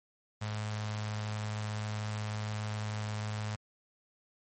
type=tone with notch filter; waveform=sawtooth; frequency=106.6 Hz; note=G#2; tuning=46 cents sharp; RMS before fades=-36 dBFS; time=0.41-3.56 s; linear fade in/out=10 ms; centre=330 Hz; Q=0.67; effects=MP3 32 kbps